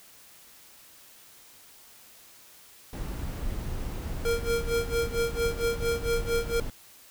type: noise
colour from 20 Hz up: brown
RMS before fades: -33 dBFS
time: 2.93-6.7 s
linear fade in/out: 2 ms
type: tone with tremolo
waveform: square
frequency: 466.2 Hz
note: A#4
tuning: in tune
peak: -24 dBFS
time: 4.25-6.6 s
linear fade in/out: 2 ms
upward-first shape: sine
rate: 4.4 Hz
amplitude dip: 90%
effects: white hiss -53 dBFS RMS until 7.1 s